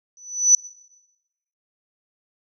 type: tone with exponential growth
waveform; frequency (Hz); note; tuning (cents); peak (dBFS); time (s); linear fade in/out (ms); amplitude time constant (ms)
sine; 5970; F#8; +15; -7; 0.17-0.55; 1; 82
effects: noise-tail reverb RT60 1.0 s tail -21 dB re dry